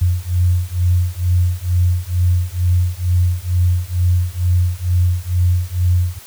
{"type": "beating tone pair", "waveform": "sine", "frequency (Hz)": [87.9, 90.1], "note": ["F2", "F#2"], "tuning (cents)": [12, -45], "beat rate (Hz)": 2.2, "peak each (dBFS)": -16, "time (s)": [0.01, 6.19], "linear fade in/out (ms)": 10, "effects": ["white hiss -40 dBFS RMS until 6.26 s"]}